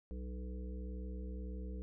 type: harmonic tone with a mistuned harmonic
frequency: 61.74 Hz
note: B1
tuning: in tune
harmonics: 1 / 3 / 5 / 7 / 8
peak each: -41 / -49 / -54 / -55 / -57 dBFS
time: 0.11-1.82 s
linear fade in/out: 0 ms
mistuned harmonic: 3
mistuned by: +54 cents
effects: none